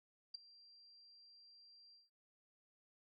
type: tone with ADSR envelope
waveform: sine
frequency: 4732 Hz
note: D8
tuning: 12 cents sharp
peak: -40 dBFS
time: 0.34-2.1 s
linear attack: 9 ms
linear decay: 9 ms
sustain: -21 dB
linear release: 170 ms
effects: none